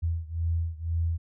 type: beating tone pair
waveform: sine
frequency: 82.41 / 84.41 Hz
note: E2 / E2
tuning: 0 / +42 cents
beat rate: 2 Hz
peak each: -28 / -30 dBFS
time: 0.02-1.18 s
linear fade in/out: 20 ms
effects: none